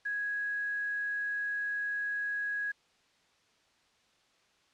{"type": "tone with quantisation", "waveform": "sine", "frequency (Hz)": 1661.2, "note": "G#6", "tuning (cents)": 0, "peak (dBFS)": -31, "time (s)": [0.05, 2.72], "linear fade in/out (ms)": 10, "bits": 9, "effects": ["white hiss -68 dBFS RMS until 4.73 s", "low-pass 5000 Hz 12 dB/octave"]}